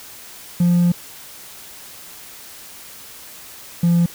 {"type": "tone pair in turn", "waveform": "triangle", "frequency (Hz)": [174.61, 171.51], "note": ["F3", "F3"], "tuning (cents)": [0, -31], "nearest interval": "unison", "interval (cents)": 31, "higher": "first", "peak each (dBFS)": -9, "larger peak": "neither", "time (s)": [[0.6, 0.92], [3.83, 4.06]], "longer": "first", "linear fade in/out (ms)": 5, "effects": ["tanh soft clip ceiling -7 dBFS", "white hiss -39 dBFS RMS until 4.14 s"]}